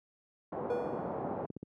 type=low-pass noise; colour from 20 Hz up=white; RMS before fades=-37 dBFS; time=0.52-1.46 s; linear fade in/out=5 ms; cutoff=830 Hz; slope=24 dB/octave
type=tone with exponential decay; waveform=triangle; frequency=485 Hz; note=B4; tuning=31 cents flat; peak=-27 dBFS; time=0.7-1.39 s; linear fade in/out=2 ms; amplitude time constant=150 ms
type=click train; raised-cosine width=3 ms; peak=-27 dBFS; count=13; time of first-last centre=0.87-1.629 s; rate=15.8 Hz
effects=high-pass 150 Hz 12 dB/octave